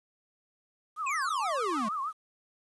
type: tone with vibrato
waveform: sine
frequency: 1174.7 Hz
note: D6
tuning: in tune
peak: -30 dBFS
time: 0.96-2.13 s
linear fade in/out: 50 ms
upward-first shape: triangle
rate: 6.4 Hz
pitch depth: 210 cents each way
type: exponential sweep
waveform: square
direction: down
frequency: 2666 to 199.5 Hz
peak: -32 dBFS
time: 1.06-1.89 s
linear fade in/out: 10 ms
effects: resampled to 24000 Hz + 10-bit